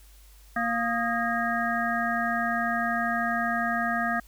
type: harmonic tone with a mistuned harmonic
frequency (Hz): 233.1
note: A#3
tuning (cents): 0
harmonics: 1 / 3 / 5 / 7 / 8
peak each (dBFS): -31 / -29 / -31 / -30 / -33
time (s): 0.56-4.2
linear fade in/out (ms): 5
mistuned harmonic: 5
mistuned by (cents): +110
effects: added 50 Hz sine -50 dBFS peak until 4.27 s + white hiss -58 dBFS RMS until 4.27 s